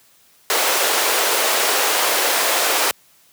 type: high-pass noise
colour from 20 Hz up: pink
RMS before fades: -18 dBFS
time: 0.5-2.91 s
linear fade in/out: 0 ms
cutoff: 440 Hz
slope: 24 dB/octave
effects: white hiss -54 dBFS RMS until 3.32 s + high-pass 60 Hz 12 dB/octave